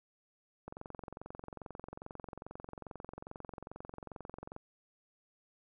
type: click train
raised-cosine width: 1 ms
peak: -30 dBFS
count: 88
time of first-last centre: 0.68-4.564 s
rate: 22.4 Hz
effects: none